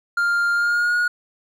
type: tone with pitch glide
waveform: triangle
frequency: 1400 to 1444.4 Hz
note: F6 to F#6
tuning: +4 to -42 cents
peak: -15 dBFS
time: 0.17-1.08 s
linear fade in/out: 5 ms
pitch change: +54 cents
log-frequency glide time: 0.54-0.96 s
effects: none